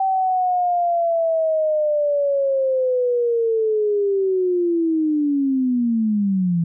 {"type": "linear sweep", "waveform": "sine", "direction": "down", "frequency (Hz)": [773, 164.81], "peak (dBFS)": -16, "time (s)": [0, 6.64], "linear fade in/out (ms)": 5, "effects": []}